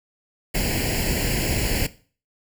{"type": "noise with comb filter", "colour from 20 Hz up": "pink", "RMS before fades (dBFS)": -23, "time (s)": [0.54, 1.87], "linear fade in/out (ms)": 10, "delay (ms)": 0.41, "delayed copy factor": 0.85, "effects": ["noise-tail reverb RT60 0.4 s tail -17 dB re dry"]}